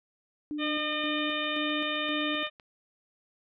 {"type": "tone with tremolo", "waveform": "sine", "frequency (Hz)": 298.1, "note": "D4", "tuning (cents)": 26, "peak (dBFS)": -31, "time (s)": [0.51, 2.43], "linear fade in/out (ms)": 0, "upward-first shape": "square", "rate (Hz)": 1.9, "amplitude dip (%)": 50}
{"type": "harmonic tone", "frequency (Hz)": 607, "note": "D#5", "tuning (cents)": -43, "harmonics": [1, 2, 3, 4, 5, 6], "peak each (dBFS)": [-36, -36, -36, -36, -36, -36], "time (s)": [0.58, 2.5], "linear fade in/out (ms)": 50}
{"type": "click train", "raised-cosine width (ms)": 0.3, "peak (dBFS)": -33, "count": 16, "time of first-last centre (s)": [0.67, 2.598], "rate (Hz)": 7.78}
{"effects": []}